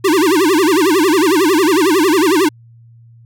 square tone with vibrato, 344.4 Hz, F4, 24 cents flat, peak -10 dBFS, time 0.04-2.49 s, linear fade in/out 10 ms, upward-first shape sine, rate 11 Hz, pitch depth 260 cents each way, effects added 116 Hz sine -40 dBFS peak until 3.25 s

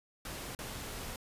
pink noise with dropouts, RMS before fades -42 dBFS, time 0.25-1.16 s, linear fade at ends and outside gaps 2 ms, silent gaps 0.55-0.589 s, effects resampled to 32000 Hz

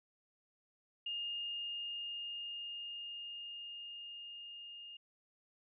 sine tone with level ramp, 2831 Hz, F7, 23 cents sharp, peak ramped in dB -37 to -48 dBFS, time 1.06-4.97 s, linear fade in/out 5 ms, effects none

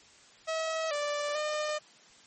sawtooth tone with pitch steps, 643 / 586 / 606 Hz, E5 / D5 / D#5, -43 / -4 / -46 cents, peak -26 dBFS, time 0.47-1.79 s, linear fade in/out 20 ms, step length 440 ms, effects white hiss -57 dBFS RMS until 2.26 s + MP3 32 kbps

